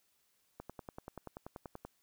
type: click train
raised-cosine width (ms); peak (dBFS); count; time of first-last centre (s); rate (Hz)
1; -30; 14; 0.6-1.85; 10.4
effects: white hiss -75 dBFS RMS until 2.02 s